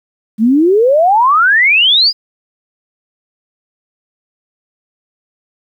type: exponential sweep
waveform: sine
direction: up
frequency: 207.9 to 5040 Hz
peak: -6 dBFS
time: 0.38-2.13 s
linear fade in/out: 50 ms
effects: 8-bit